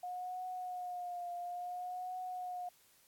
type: tone with vibrato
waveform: sine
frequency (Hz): 719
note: F#5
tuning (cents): -50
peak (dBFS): -39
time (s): 0.03-2.69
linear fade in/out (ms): 5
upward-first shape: triangle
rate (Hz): 0.58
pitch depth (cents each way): 45
effects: white hiss -67 dBFS RMS until 3.07 s + AAC 64 kbps